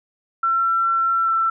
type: tone with pitch glide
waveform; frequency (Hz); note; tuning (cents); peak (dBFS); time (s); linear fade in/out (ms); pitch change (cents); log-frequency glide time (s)
sine; 1351 to 1338.6; E6 to E6; +42 to +26; -16; 0.43-1.5; 5; -16; 1.21-1.31
effects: none